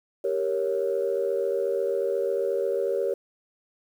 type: chord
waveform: sine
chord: G diminished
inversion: none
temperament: equal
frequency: 392 / 466.2 / 554.4 Hz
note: G4 / Bb4 / Db5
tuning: 0 / 0 / 0 cents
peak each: -27 dBFS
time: 0.24-3.14 s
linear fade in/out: 5 ms
effects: tanh soft clip ceiling -15 dBFS + 9-bit